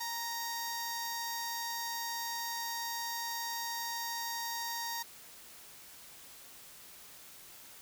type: tone with notch filter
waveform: 10% pulse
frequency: 932.3 Hz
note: A#5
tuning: in tune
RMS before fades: -38 dBFS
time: 0-5.03 s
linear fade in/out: 10 ms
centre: 2700 Hz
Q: 0.83
effects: white hiss -53 dBFS RMS until 7.81 s

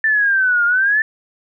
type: exponential two-way sweep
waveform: sine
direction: down then up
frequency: 1782 to 1400 to 1782 Hz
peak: -12 dBFS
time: 0.04-1.02 s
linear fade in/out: 2 ms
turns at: 0.65 s
effects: none

